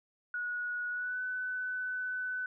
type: tone with pitch glide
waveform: sine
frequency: 1459 to 1502.6 Hz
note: F#6 to F#6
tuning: -25 to +26 cents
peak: -33 dBFS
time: 0.34-2.46 s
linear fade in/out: 2 ms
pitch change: +51 cents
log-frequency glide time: 0.9-1.2 s
effects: none